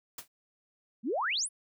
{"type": "noise with exponential decay", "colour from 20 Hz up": "white", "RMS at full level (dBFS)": -36, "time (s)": [0.18, 0.28], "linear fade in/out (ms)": 5, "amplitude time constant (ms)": 21}
{"type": "exponential sweep", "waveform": "sine", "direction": "up", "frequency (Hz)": [198, 11150], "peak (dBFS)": -28, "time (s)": [1.03, 1.49], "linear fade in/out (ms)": 50}
{"effects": []}